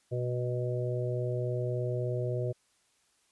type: harmonic tone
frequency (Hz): 123.47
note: B2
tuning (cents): 0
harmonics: 1 / 3 / 4 / 5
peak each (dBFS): -31 / -36 / -37 / -38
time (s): 0.11-2.53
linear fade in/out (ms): 20
effects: white hiss -70 dBFS RMS until 3.31 s + resampled to 24000 Hz